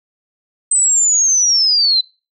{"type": "linear sweep", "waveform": "sine", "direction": "down", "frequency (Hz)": [8200, 4004], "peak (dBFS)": -10, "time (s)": [0.71, 2.01], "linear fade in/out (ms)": 5, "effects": ["noise-tail reverb RT60 0.3 s tail -23 dB re dry"]}